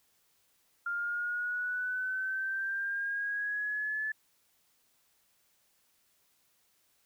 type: exponential sweep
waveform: sine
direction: up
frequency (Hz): 1396.9 to 1738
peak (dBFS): -31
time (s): 0.86-4.12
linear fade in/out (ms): 5
effects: white hiss -71 dBFS RMS until 7.05 s